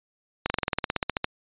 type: slowing click train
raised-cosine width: 0.3 ms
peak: -8 dBFS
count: 15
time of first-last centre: 0.46-1.244 s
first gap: 40 ms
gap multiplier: 1.05
effects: resampled to 8000 Hz